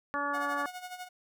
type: harmonic tone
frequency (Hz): 286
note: D4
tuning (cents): -46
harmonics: 1 / 2 / 3 / 4 / 5 / 6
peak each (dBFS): -40 / -39 / -38 / -33 / -37 / -38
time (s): 0.14-0.66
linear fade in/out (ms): 0
type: tone with tremolo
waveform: sawtooth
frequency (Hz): 728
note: F#5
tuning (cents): -28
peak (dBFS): -34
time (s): 0.33-1.09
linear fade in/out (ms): 20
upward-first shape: sine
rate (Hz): 12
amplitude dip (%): 70
effects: none